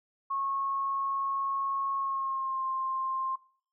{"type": "tone with pitch glide", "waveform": "sine", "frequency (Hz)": [1094, 1055.5], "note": ["C#6", "C6"], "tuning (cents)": [-23, 15], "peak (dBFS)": -29, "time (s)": [0.3, 3.36], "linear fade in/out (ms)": 10, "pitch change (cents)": -62, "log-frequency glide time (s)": [1.97, 2.64], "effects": ["noise-tail reverb RT60 0.5 s tail -19 dB re dry"]}